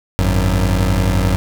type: tone pair together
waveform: 25% pulse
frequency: 51.91 / 92.5 Hz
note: G#1 / F#2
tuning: 0 / 0 cents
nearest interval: minor seventh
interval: 1000 cents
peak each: -12 dBFS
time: 0.19-1.36 s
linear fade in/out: 0 ms
effects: none